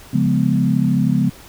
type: chord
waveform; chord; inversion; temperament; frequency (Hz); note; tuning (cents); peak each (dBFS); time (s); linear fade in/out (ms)
sine; C# dominant seventh; none; equal; 138.59 / 174.61 / 207.7 / 246.9; C#3 / E#3 / G#3 / B3; 0 / 0 / 0 / 0; -19; 0.13-1.3; 10
effects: pink hiss -42 dBFS RMS until 1.48 s